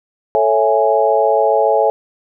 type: chord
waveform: sine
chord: A major seventh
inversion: none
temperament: equal with one note detuned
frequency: 440 / 554.4 / 661.2 / 830.6 Hz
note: A4 / C#5 / E5 / G#5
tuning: 0 / 0 / +5 / 0 cents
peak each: -16 dBFS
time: 0.35-1.9 s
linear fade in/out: 0 ms
effects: none